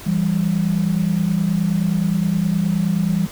sine tone pair together, 167.5 / 197.05 Hz, E3 / G3, +28 / +9 cents, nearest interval minor third, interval 281 cents, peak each -18 dBFS, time 0.06-3.27 s, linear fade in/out 10 ms, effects tanh soft clip ceiling -8 dBFS + pink hiss -37 dBFS RMS until 3.31 s

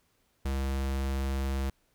square tone, 67.4 Hz, C#2, 48 cents flat, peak -29 dBFS, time 0.45-1.7 s, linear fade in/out 5 ms, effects pink hiss -71 dBFS RMS until 1.94 s

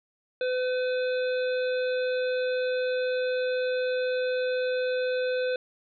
harmonic tone, 506 Hz, B4, 42 cents sharp, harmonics 1 / 3 / 5 / 7 / 8, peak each -25 / -35 / -40 / -43 / -44 dBFS, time 0.41-5.56 s, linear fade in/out 2 ms, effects none

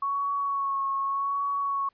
sine tone with vibrato, 1108.7 Hz, C#6, in tune, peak -25 dBFS, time 0.02-1.89 s, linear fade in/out 5 ms, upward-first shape sine, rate 0.85 Hz, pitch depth 24 cents each way, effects pink hiss -70 dBFS RMS until 1.93 s + resampled to 11025 Hz

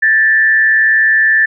sine tone with frequency modulation, 1760 Hz, A6, in tune, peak -7 dBFS, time 0.02-1.46 s, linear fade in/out 10 ms, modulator 121 Hz, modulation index 0.53, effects none

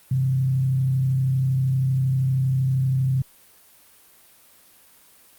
sine tone with frequency modulation, 131.6 Hz, C3, 10 cents sharp, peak -18 dBFS, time 0.11-3.22 s, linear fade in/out 5 ms, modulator 32.7 Hz, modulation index 0.33, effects white hiss -53 dBFS RMS until 5.38 s + Opus 32 kbps

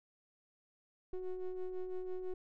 triangle ring-modulated tone, 183 Hz, F#3, 19 cents flat, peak -32 dBFS, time 1.13-2.34 s, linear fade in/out 5 ms, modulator 186 Hz, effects none

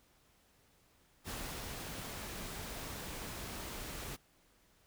pink noise with ADSR envelope, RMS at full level -42 dBFS, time 1.24-4.17 s, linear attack 54 ms, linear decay 420 ms, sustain -2 dB, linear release 26 ms, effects pink hiss -69 dBFS RMS until 4.86 s

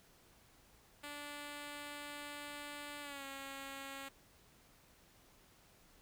5% pulse tone with pitch glide, 291.3 to 273.4 Hz, D4 to C#4, -14 to -24 cents, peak -34 dBFS, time 1.03-4.09 s, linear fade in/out 10 ms, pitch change -110 cents, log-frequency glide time 3.01-3.25 s, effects pink hiss -66 dBFS RMS until 6.01 s

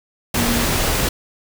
sine tone in noise, 236.4 Hz, A#3, 24 cents sharp, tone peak -21 dBFS, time 0.37-0.65 s, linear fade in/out 5 ms, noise pink, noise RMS -19 dBFS, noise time 0.34-1.09 s, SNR -5 dB, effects none

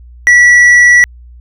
sine tone with tanh clipping, 1946 Hz, B6, 26 cents flat, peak -3 dBFS, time 0.27-1.04 s, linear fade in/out 0 ms, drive 5 dB, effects added 60 Hz sine -32 dBFS peak until 1.4 s

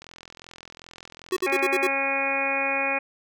click train, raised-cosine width 0.2 ms, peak -25 dBFS, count 68, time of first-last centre 0.02-1.593 s, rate 42.6 Hz
square tone bursts, 370 Hz, F#4, in tune, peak -22 dBFS, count 6, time 1.32-1.871 s, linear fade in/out 5 ms, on 46 ms, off 55 ms
harmonic tone, 273.6 Hz, C#4, 23 cents flat, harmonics 1 / 2 / 3 / 4 / 5 / 6 / 7 / 8 / 9, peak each -36 / -30 / -31 / -36 / -36 / -34 / -35 / -31 / -26 dBFS, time 1.46-2.99 s, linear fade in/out 10 ms
effects none

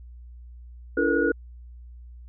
sine tone cluster, 287.3 / 337.9 / 445.2 / 480.6 / 1451 Hz, D4 / E4 / A4 / B4 / F#6, -38 / +43 / +20 / -47 / -34 cents, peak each -26 dBFS, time 0.97-1.32 s, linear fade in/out 5 ms, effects added 60 Hz sine -41 dBFS peak until 2.28 s

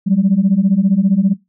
sine beating tone pair, 185 / 200 Hz, F#3 / G3, 0 / +35 cents, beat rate 15 Hz, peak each -12 dBFS, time 0.06-1.34 s, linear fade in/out 20 ms, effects noise-tail reverb RT60 0.2 s tail -20 dB re dry + tanh soft clip ceiling -4 dBFS

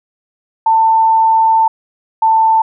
sine tone pair in turn, 893 / 889.3 Hz, A5 / A5, +25 / +18 cents, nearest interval unison, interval 7 cents, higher first, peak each -7 dBFS, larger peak neither, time 0.66-1.68 / 2.22-2.62 s, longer first, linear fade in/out 5 ms, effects none

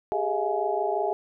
sine tone cluster, 395.7 / 421.6 / 641 / 702 / 840 Hz, G4 / G#4 / E5 / F5 / G#5, +16 / +26 / -49 / +9 / +19 cents, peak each -30 dBFS, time 0.12-1.13 s, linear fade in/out 0 ms, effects none

